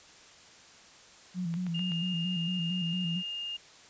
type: tone with vibrato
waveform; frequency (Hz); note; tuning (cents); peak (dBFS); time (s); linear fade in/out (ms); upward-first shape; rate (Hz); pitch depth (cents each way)
sine; 174.61; F3; 0; -30; 1.34-3.23; 50; square; 4.4; 68
type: click train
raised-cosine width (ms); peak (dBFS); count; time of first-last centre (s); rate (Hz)
0.3; -30; 4; 1.54-1.919; 7.91
type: tone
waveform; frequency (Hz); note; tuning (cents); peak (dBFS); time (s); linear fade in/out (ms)
sine; 2826; F7; +20; -34; 1.74-3.57; 10
effects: white hiss -54 dBFS RMS until 3.89 s + resampled to 16000 Hz